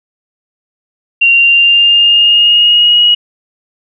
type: tone with pitch glide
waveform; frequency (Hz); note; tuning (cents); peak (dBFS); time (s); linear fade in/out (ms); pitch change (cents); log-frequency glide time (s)
sine; 2763 to 2899; F7 to F#7; -19 to -36; -4; 1.21-3.15; 10; +83; 1.32-3.03
effects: none